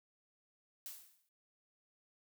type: noise with exponential decay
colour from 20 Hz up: blue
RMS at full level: -44 dBFS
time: 0.86-1.29 s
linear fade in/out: 1 ms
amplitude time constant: 92 ms
effects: none